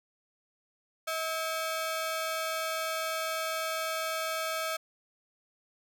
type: ring-modulated tone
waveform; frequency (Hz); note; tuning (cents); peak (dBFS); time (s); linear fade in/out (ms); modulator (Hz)
sawtooth; 968; B5; -35; -24; 1.07-4.77; 10; 328
effects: none